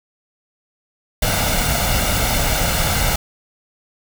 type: noise with comb filter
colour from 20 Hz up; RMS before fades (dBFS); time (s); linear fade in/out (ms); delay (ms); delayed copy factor
pink; -18; 1.22-3.16; 5; 1.4; +0.6
effects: none